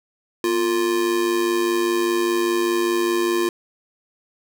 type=tone with amplitude modulation; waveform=square; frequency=349.2 Hz; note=F4; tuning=in tune; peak=-16 dBFS; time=0.44-3.49 s; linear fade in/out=2 ms; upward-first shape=sine; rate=105 Hz; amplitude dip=60%; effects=none